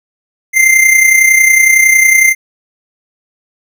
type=tone with amplitude modulation; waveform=square; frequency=2089 Hz; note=C7; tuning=3 cents flat; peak=-3 dBFS; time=0.53-2.35 s; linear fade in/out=50 ms; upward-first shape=sine; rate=30.9 Hz; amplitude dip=55%; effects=none